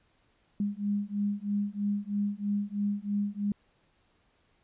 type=beating tone pair; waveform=sine; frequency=202.5 / 205.6 Hz; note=G#3 / G#3; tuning=-43 / -17 cents; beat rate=3.1 Hz; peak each=-31 / -31 dBFS; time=0.6-3.52 s; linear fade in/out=2 ms; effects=pink hiss -69 dBFS RMS until 4.63 s + resampled to 8000 Hz